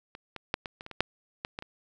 clicks, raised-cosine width 0.3 ms, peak -26 / -22 / -10 / -20 / -25 / -26 / -25 / -7 / -16 / -19 / -25 dBFS, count 11, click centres 0.151 / 0.363 / 0.541 / 0.658 / 0.809 / 0.864 / 0.913 / 1.006 / 1.449 / 1.589 / 1.624 s, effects none

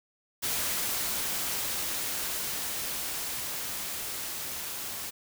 white noise with level ramp, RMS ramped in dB -30 to -37 dBFS, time 0.42-5.11 s, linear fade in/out 20 ms, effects none

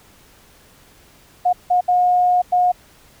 sine tone bursts at uneven times, 720 Hz, F#5, 47 cents flat, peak -12 dBFS, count 4, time 1.45-1.53 / 1.7-1.81 / 1.88-2.42 / 2.52-2.72 s, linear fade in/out 10 ms, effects pink hiss -50 dBFS RMS until 3.2 s

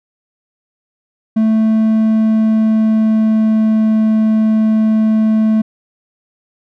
triangle tone with pitch glide, 220 to 218.5 Hz, A3 to A3, 0 to -12 cents, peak -7 dBFS, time 1.36-5.62 s, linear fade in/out 10 ms, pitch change -12 cents, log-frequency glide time 1.92-3.99 s, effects none

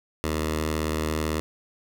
10% pulse tone with notch filter, 78 Hz, D#2, 5 cents sharp, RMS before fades -27 dBFS, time 0.24-1.4 s, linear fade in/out 0 ms, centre 180 Hz, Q 1.8, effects none

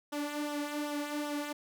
sawtooth tone with flanger, 293.8 Hz, D4, 1 cent sharp, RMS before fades -36 dBFS, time 0.12-1.53 s, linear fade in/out 10 ms, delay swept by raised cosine 0.43 to 3.23 ms, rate 2.6 Hz, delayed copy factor -0.6, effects none

